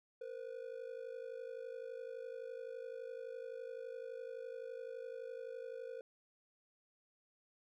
triangle ring-modulated tone, 490 Hz, B4, 14 cents flat, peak -39 dBFS, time 0.21-6.01 s, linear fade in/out 2 ms, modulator 25.9 Hz, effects none

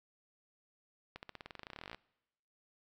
accelerating click train, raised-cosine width 0.3 ms, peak -29 dBFS, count 23, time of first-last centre 1.16-1.946 s, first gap 69 ms, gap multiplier 0.93, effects noise-tail reverb RT60 1.0 s tail -24 dB re dry

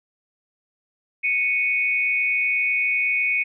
sine tone pair together, 2217 / 2489 Hz, C#7 / D#7, 0 / 0 cents, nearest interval major second, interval 200 cents, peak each -21 / -22 dBFS, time 1.23-3.44 s, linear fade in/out 20 ms, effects none

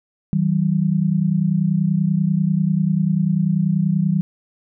sine tone pair together, 159.9 / 190.15 Hz, D#3 / F#3, +48 / +48 cents, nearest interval minor third, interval 300 cents, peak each -18 dBFS, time 0.33-4.21 s, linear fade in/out 0 ms, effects none

